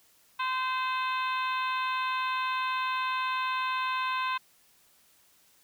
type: harmonic tone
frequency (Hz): 516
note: C5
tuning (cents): -24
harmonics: 2 / 3 / 4 / 5 / 6 / 7 / 8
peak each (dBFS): -29 / -36 / -42 / -36 / -45 / -41 / -48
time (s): 0.39-4.38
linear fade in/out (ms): 10
effects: white hiss -63 dBFS RMS until 5.63 s